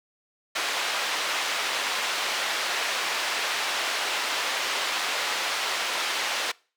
white band-pass noise, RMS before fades -28 dBFS, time 0.55-6.52 s, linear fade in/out 10 ms, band 560 to 3600 Hz, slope 12 dB/octave, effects noise-tail reverb RT60 0.4 s tail -25 dB re dry

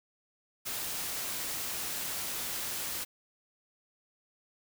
white noise, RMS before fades -36 dBFS, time 0.65-3.05 s, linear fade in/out 20 ms, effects none

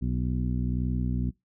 harmonic tone with a mistuned harmonic, 61.8 Hz, B1, 2 cents sharp, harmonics 1 / 2 / 3 / 4 / 5 / 6, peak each -29 / -30 / -32 / -33 / -47 / -48 dBFS, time 0.01-1.31 s, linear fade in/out 20 ms, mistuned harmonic 5, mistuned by +21 cents, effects noise-tail reverb RT60 0.2 s tail -24 dB re dry

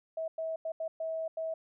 sine tone bursts at uneven times, 646 Hz, E5, 35 cents flat, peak -32 dBFS, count 6, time 0.17-0.28 / 0.38-0.56 / 0.65-0.72 / 0.8-0.88 / 1-1.28 / 1.37-1.54 s, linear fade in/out 5 ms, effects none

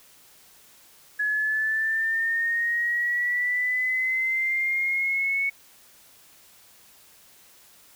sine linear sweep, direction up, 1690 to 2217 Hz, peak -22 dBFS, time 1.19-5.5 s, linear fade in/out 10 ms, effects white hiss -54 dBFS RMS until 7.95 s

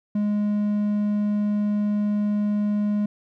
triangle tone, 207.7 Hz, G#3, in tune, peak -18 dBFS, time 0.15-3.06 s, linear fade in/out 5 ms, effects none

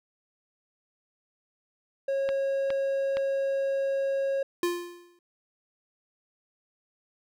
triangle tone, 546 Hz, C#5, 26 cents flat, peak -23 dBFS, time 2.08-4.43 s, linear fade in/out 5 ms
clicks, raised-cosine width 0.3 ms, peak -18 dBFS, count 3, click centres 2.29 / 2.704 / 3.17 s
square tone with exponential decay, 349.2 Hz, F4, in tune, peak -23 dBFS, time 4.63-5.19 s, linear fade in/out 2 ms, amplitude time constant 120 ms
effects none

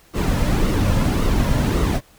brown noise with flanger, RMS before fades -18 dBFS, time 0.13-2.01 s, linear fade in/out 50 ms, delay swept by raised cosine 1.2 to 2.7 ms, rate 1.8 Hz, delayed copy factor -0.5, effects pink hiss -52 dBFS RMS until 2.18 s

